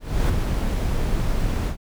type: noise with ADSR envelope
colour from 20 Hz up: brown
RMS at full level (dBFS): -17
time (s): 0-1.77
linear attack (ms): 290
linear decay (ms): 10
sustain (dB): -5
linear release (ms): 92
effects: none